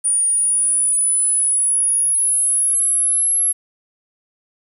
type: linear sweep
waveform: sine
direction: up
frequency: 9450 to 11175 Hz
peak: -12 dBFS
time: 0.04-3.53 s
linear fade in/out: 20 ms
effects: tanh soft clip ceiling -12 dBFS + 8-bit